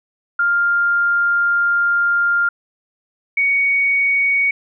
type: tone pair in turn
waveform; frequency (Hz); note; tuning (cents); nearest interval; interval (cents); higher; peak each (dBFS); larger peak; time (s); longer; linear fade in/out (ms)
sine; 1400 / 2237; F6 / C#7; +4 / +15; minor sixth; 811; second; -13; neither; 0.39-2.49 / 3.37-4.51; first; 5
effects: none